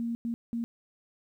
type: tone bursts at uneven times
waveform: sine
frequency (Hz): 233.1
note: A#3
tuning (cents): 0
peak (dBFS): -29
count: 3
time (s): 0-0.15 / 0.25-0.34 / 0.53-0.64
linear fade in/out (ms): 0
effects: 11-bit